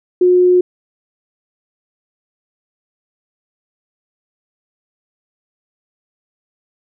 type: tone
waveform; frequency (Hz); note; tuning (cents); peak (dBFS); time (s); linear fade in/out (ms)
sine; 361; F#4; -43; -7; 0.21-0.61; 5
effects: none